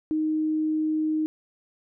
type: tone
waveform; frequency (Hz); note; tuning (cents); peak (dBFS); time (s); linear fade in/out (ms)
sine; 311.1; D#4; 0; -22; 0.11-1.26; 0
effects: none